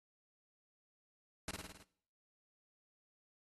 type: noise with echo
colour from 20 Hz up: pink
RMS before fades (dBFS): -41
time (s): 1.48-1.51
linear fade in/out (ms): 2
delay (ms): 53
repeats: 6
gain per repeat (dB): -3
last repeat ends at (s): 1.828
effects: noise-tail reverb RT60 0.6 s tail -20 dB re dry + AAC 32 kbps

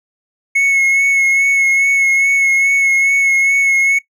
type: tone with vibrato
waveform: triangle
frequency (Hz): 2189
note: C#7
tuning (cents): -22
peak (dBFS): -8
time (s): 0.55-3.99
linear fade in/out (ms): 10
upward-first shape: sine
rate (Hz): 2.4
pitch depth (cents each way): 22
effects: noise-tail reverb RT60 0.1 s tail -18 dB re dry

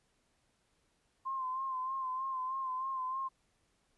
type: tone with vibrato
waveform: sine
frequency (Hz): 1046.5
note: C6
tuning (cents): 0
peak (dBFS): -34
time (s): 1.25-3.29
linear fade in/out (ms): 20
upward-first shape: sine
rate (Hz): 3.2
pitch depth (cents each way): 44
effects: pink hiss -75 dBFS RMS until 3.97 s + resampled to 24000 Hz

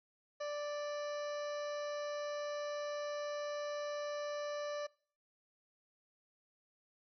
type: harmonic tone with a mistuned harmonic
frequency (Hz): 587.3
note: D5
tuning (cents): 0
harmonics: 1 / 2 / 3 / 4 / 5 / 7 / 8 / 9 / 10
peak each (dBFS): -38 / -47 / -51 / -58 / -59 / -56 / -62 / -59 / -59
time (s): 0.4-4.87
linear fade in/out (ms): 10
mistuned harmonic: 7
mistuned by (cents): -30
effects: noise-tail reverb RT60 0.5 s tail -24 dB re dry

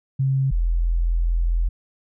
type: tone pair in turn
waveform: sine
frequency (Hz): 134.5 / 42.28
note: C3 / E1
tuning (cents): +48 / +45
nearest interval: octave + minor sixth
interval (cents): 2003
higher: first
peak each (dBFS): -17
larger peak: neither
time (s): 0.19-0.51 / 0.51-1.69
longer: second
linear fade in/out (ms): 10
effects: none

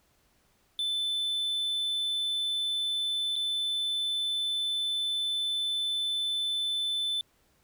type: tone with dropouts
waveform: triangle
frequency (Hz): 3520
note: A7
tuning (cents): 0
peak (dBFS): -26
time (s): 0.79-7.21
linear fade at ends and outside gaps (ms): 1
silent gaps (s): 3.357-3.362
effects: pink hiss -68 dBFS RMS until 7.63 s

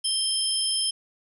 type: tone cluster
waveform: sine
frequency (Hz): 3165 / 5230 / 9930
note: G7 / E8 / D#9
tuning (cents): +16 / -15 / -5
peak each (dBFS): -27 / -27 / -28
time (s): 0.04-0.91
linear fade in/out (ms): 10
effects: none

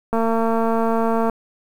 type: click train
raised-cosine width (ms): 1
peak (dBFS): -8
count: 266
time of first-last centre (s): 0.13-1.297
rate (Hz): 227
effects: 7-bit

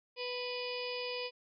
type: harmonic tone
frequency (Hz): 493.9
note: B4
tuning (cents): 0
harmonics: 1 / 2 / 4 / 5 / 6 / 7 / 8 / 9 / 10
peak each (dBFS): -39 / -47 / -53 / -43 / -46 / -51 / -55 / -50 / -45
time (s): 0.16-1.31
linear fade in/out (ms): 50
effects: none

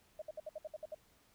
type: tone bursts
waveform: sine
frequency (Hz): 619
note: D#5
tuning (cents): -9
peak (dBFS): -40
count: 9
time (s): 0.19-0.947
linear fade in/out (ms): 5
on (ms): 29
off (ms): 62
effects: pink hiss -69 dBFS RMS until 1.34 s

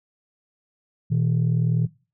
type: tone pair together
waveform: sine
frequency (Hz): 120 / 160.18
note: B2 / E3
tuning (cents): -49 / -49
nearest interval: perfect fourth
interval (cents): 500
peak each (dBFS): -20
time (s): 1.1-1.87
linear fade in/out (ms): 20
effects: noise-tail reverb RT60 0.3 s tail -17 dB re dry + tanh soft clip ceiling -14 dBFS

